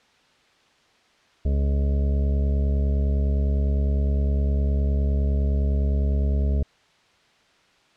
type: harmonic tone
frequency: 69.8 Hz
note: C#2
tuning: 13 cents sharp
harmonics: 1 / 2 / 3 / 4 / 6 / 7 / 8 / 9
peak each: -19 / -31 / -32 / -39 / -37 / -44 / -44 / -40 dBFS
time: 1.45-6.63 s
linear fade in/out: 5 ms
effects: white hiss -59 dBFS RMS until 7.96 s + low-pass 4000 Hz 12 dB/octave